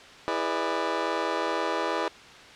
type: chord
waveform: 20% pulse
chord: E dominant seventh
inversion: none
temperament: just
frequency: 329.6 / 412 / 494.4 / 593.3 Hz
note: E4 / G#4 / B4 / D5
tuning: 0 / -14 / +2 / +18 cents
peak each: -27 dBFS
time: 0.28-2.08 s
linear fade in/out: 0 ms
effects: white hiss -47 dBFS RMS until 2.55 s + low-pass 4000 Hz 12 dB/octave